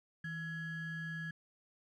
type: ring-modulated tone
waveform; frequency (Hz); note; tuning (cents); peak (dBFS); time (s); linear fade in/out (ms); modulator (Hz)
triangle; 759; F#5; +44; -34; 0.24-1.31; 5; 921
effects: none